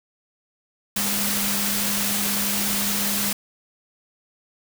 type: tone in noise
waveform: sine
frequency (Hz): 202.9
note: G#3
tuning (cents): -40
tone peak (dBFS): -29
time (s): 0.96-3.33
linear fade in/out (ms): 5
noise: white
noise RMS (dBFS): -24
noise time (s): 0.96-3.33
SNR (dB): -8
effects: none